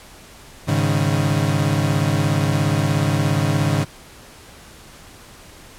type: chord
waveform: 35% pulse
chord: Ab suspended fourth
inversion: none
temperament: equal with one note detuned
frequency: 102.99 / 138.59 / 155.56 Hz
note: Ab2 / Db3 / Eb3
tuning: -14 / 0 / 0 cents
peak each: -20 / -19 / -19 dBFS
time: 0.67-3.85 s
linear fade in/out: 20 ms
effects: pink hiss -43 dBFS RMS until 5.78 s + low-pass 12000 Hz 12 dB/octave